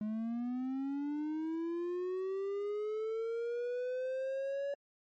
triangle linear sweep, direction up, 210 to 567 Hz, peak -32 dBFS, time 0.01-4.74 s, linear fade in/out 2 ms, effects MP3 32 kbps

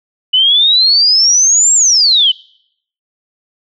sine exponential two-way sweep, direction up then down, 2960 to 7620 to 2960 Hz, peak -6 dBFS, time 0.33-2.32 s, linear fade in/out 10 ms, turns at 1.74 s, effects noise-tail reverb RT60 0.7 s tail -24 dB re dry

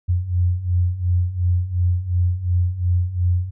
sine beating tone pair, 87.31 / 90.11 Hz, F2 / F#2, 0 / -45 cents, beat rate 2.8 Hz, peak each -22 / -18 dBFS, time 0.08-3.51 s, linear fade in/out 20 ms, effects none

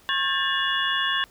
sine tone cluster, 1089 / 1604 / 1768 / 2865 / 3417 Hz, C#6 / G6 / A6 / F7 / G#7, -31 / +39 / +8 / +44 / +49 cents, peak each -28 dBFS, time 0.09-1.24 s, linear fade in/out 0 ms, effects pink hiss -55 dBFS RMS until 1.3 s

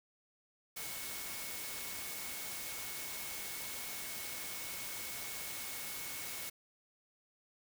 sine tone in noise, 2200 Hz, C#7, 14 cents flat, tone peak -51 dBFS, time 0.76-6.5 s, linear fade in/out 10 ms, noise white, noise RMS -43 dBFS, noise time 0.76-6.5 s, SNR -11 dB, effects none

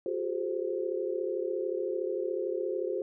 sine tone cluster, 357.1 / 390.8 / 428.1 / 521 Hz, F4 / G4 / A4 / C5, +39 / -5 / -47 / -7 cents, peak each -34 / -35 / -36 / -35 dBFS, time 0.06-3.02 s, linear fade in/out 2 ms, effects none

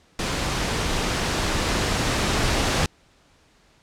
pink noise with level ramp, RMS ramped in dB -25 to -21 dBFS, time 0.19-2.86 s, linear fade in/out 2 ms, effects pink hiss -58 dBFS RMS until 3.82 s + low-pass 7000 Hz 12 dB/octave

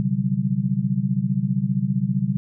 sine tone cluster, 126.7 / 141.9 / 179.7 / 194.9 Hz, B2 / C#3 / F3 / G3, +45 / +41 / +50 / -10 cents, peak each -25 / -25 / -27 / -23 dBFS, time 0-2.37 s, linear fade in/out 0 ms, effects none

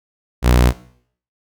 sawtooth tone, 61.1 Hz, B1, 18 cents flat, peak -6 dBFS, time 0.42-0.73 s, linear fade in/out 50 ms, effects noise-tail reverb RT60 0.6 s tail -18 dB re dry

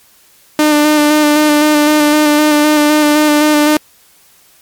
sawtooth tone with vibrato, 300 Hz, D4, 37 cents sharp, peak -3 dBFS, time 0.59-3.77 s, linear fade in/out 2 ms, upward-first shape square, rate 3.9 Hz, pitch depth 19 cents each way, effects white hiss -47 dBFS RMS until 4.61 s + MP3 96 kbps

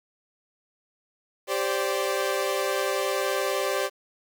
sawtooth chord, G suspended fourth, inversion none, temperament equal with one note detuned, 392 / 523.3 / 582.9 Hz, G4 / C5 / D5, 0 / 0 / -13 cents, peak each -25 dBFS, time 1.47-3.9 s, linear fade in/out 50 ms, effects 9-bit

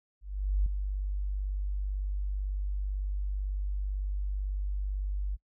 sine tone with ADSR envelope, 49 Hz, G1, in tune, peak -22 dBFS, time 0.21-5.37 s, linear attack 450 ms, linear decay 4 ms, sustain -7 dB, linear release 30 ms, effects noise-tail reverb RT60 0.1 s tail -26 dB re dry

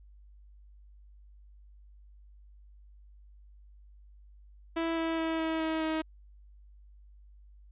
sawtooth tone with pitch steps, 329.6 / 326.9 / 324.3 / 321.7 / 319.1 / 316.5 Hz, E4 / E4 / E4 / E4 / D#4 / D#4, 0 / -14 / -28 / -42 / +44 / +30 cents, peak -25 dBFS, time 4.76-6.02 s, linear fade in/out 10 ms, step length 210 ms, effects added 50 Hz sine -52 dBFS peak until 7.71 s + resampled to 8000 Hz

